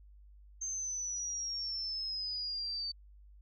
sine exponential sweep, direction down, 6340 to 4560 Hz, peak -35 dBFS, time 0.61-2.92 s, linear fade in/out 10 ms, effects added 50 Hz sine -54 dBFS peak until 3.41 s

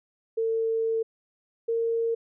sine tone pair in turn, 450.6 / 459 Hz, A4 / A#4, +41 / -27 cents, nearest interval unison, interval 32 cents, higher second, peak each -23 dBFS, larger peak neither, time 0.37-1.03 / 1.68-2.15 s, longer first, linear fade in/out 10 ms, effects none

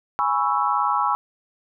sine chord, C# minor seventh, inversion second, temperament equal, 830.6 / 987.8 / 1108.7 / 1318.5 Hz, G#5 / B5 / C#6 / E6, 0 / 0 / 0 / 0 cents, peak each -24 dBFS, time 0.19-1.15 s, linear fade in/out 0 ms, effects none

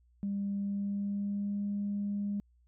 sine tone with pitch glide, 200 to 203.1 Hz, G3 to G#3, +35 to -38 cents, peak -30 dBFS, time 0.23-2.4 s, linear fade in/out 0 ms, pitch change +27 cents, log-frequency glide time 0.56-1.64 s, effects tanh soft clip ceiling -26 dBFS + added 60 Hz sine -63 dBFS peak until 2.67 s

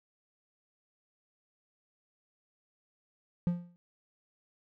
triangle tone with exponential decay, 174.61 Hz, F3, in tune, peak -21 dBFS, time 3.47-3.76 s, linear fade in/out 0 ms, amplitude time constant 61 ms, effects none

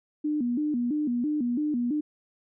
sine tone with vibrato, 269.4 Hz, C#4, 49 cents flat, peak -24 dBFS, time 0.24-2.01 s, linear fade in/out 10 ms, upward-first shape square, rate 3 Hz, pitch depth 190 cents each way, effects none

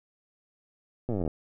slowing click train, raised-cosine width 2 ms, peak -18 dBFS, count 19, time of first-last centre 1.09-1.277 s, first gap 8 ms, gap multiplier 1.03, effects none

